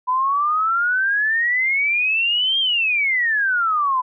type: exponential two-way sweep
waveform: sine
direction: up then down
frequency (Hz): 994 to 3234 to 994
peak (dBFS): -16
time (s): 0.07-4.02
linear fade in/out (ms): 20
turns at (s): 2.59
effects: none